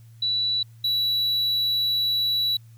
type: tone pair in turn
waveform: sine / triangle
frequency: 3944 / 3929 Hz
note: B7 / B7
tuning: -3 / -10 cents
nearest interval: unison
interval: 7 cents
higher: first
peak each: -21 / -19 dBFS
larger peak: second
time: 0.22-0.63 / 0.84-2.57 s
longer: second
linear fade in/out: 5 ms
effects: added 114 Hz sine -45 dBFS peak until 2.77 s + white hiss -63 dBFS RMS until 2.77 s